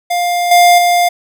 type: tone with level steps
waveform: square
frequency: 703 Hz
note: F5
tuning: 11 cents sharp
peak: -13 / -5 / -9 dBFS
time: 0.1-1.09 s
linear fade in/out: 10 ms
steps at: 0.51 / 0.78 s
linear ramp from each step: 5 ms
effects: none

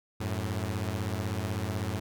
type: beating tone pair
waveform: sawtooth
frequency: 92.4 / 108.4 Hz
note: F#2 / A2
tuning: -2 / -25 cents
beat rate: 16 Hz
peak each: -29 dBFS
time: 0.2-2 s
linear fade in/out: 10 ms
effects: none

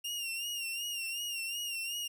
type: tone with vibrato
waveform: sawtooth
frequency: 2794 Hz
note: F7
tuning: in tune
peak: -32 dBFS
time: 0.04-2.08 s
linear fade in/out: 10 ms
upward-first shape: sine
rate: 2.7 Hz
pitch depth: 62 cents each way
effects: none

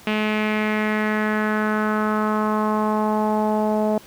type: tone with low-pass filter sweep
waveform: sawtooth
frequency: 213.9 Hz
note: A3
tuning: 49 cents flat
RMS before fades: -21 dBFS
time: 0.07-3.98 s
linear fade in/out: 2 ms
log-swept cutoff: 2700 to 700 Hz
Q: 3.3
effects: pink hiss -46 dBFS RMS until 4.06 s + high-pass 60 Hz 12 dB/octave

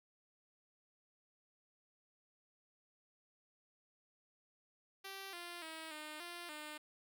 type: tone with pitch steps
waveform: 5% pulse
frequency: 389.3 / 347.6 / 320.1 / 305.1 / 347.4 / 302.5 Hz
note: G4 / F4 / D#4 / D#4 / F4 / D#4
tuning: -12 / -8 / +49 / -34 / -9 / -49 cents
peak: -35 dBFS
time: 5.04-6.78 s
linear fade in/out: 10 ms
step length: 290 ms
effects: none

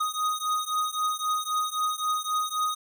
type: beating tone pair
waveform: square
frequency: 1244.5 / 1248.3 Hz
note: D#6 / D#6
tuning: 0 / +5 cents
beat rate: 3.8 Hz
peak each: -29 / -30 dBFS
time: 0-2.75 s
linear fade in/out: 10 ms
effects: none

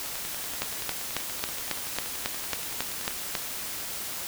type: two click trains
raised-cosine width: 0.2 ms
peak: -9 / -20 dBFS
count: 11 / 33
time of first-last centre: 0.62-3.352 / 0.06-3.108 s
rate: 3.66 / 10.5 Hz
effects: white hiss -35 dBFS RMS until 4.27 s

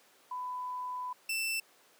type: tone pair in turn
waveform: sine / sawtooth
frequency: 999 / 2667 Hz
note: B5 / E7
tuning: +20 / +20 cents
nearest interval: octave + perfect fourth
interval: 1700 cents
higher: second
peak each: -35 / -28 dBFS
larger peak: second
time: 0.31-1.13 / 1.29-1.6 s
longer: first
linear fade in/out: 5 ms
effects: pink hiss -62 dBFS RMS until 1.99 s + high-pass 400 Hz 12 dB/octave

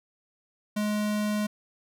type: tone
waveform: square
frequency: 210 Hz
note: G#3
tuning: 19 cents sharp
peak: -26 dBFS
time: 0.76-1.47 s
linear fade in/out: 10 ms
effects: none

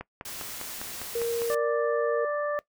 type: click train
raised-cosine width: 0.5 ms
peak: -21 dBFS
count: 8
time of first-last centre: 0.01-1.418 s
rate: 4.97 Hz
type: noise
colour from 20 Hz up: white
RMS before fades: -38 dBFS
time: 0.25-1.55 s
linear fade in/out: 5 ms
type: tone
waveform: sine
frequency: 466.9 Hz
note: A#4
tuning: 3 cents sharp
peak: -25 dBFS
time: 1.15-2.25 s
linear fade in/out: 5 ms
type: harmonic tone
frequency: 588 Hz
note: D5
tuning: 2 cents sharp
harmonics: 1 / 2 / 3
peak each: -27 / -33 / -37 dBFS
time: 1.5-2.59 s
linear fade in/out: 0 ms
effects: noise-tail reverb RT60 0.1 s tail -19 dB re dry

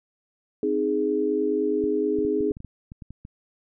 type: chord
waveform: sine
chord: Ab major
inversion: first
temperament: equal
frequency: 261.6 / 311.1 / 415.3 Hz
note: C4 / Eb4 / Ab4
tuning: 0 / 0 / 0 cents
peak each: -29 / -26 / -23 dBFS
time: 0.63-2.52 s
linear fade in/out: 2 ms
type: clicks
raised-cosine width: 5 ms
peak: -27 dBFS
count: 12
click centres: 1.84 / 2.188 / 2.25 / 2.407 / 2.51 / 2.569 / 2.604 / 2.647 / 2.919 / 3.022 / 3.106 / 3.251 s
effects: none

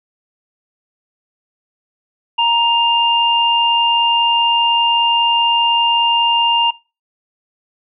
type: tone pair together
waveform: sine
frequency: 936 / 2805 Hz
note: A#5 / F7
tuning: +7 / +7 cents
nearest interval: octave + perfect fifth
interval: 1900 cents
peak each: -14 dBFS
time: 2.38-6.71 s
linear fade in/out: 10 ms
effects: noise-tail reverb RT60 0.3 s tail -21 dB re dry

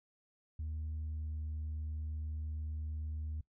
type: tone with pitch glide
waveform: sine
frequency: 77.78 to 77.2 Hz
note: D#2 to D#2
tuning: 0 to -13 cents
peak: -35 dBFS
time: 0.59-3.41 s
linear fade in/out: 5 ms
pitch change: -13 cents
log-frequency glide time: 0.96-1.38 s
effects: noise-tail reverb RT60 0.1 s tail -23 dB re dry + tanh soft clip ceiling -35 dBFS

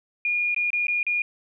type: tone with dropouts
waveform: sine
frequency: 2431 Hz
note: D#7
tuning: 41 cents flat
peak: -21 dBFS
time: 0.25-1.22 s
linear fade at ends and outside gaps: 2 ms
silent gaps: 0.546-0.563 / 0.704-0.731 / 0.869-0.882 / 1.03-1.066 s
effects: none

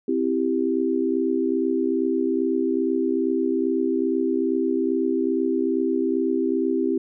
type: chord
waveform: sine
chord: C major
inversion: none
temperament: equal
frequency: 261.6 / 329.6 / 392 Hz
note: C4 / E4 / G4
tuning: 0 / 0 / 0 cents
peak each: -24 dBFS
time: 0.08-6.98 s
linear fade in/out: 5 ms
effects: none

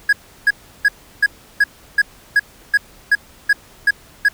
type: tone bursts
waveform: triangle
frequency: 1661.2 Hz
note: G#6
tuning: in tune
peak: -7 dBFS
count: 12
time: 0.09-4.286 s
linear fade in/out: 5 ms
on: 38 ms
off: 340 ms
effects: pink hiss -46 dBFS RMS until 4.33 s

